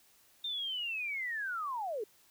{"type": "linear sweep", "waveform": "sine", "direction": "down", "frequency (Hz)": [3648, 391.9], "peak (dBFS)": -34, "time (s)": [0.44, 2.04], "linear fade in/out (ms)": 5, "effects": ["white hiss -65 dBFS RMS until 2.3 s"]}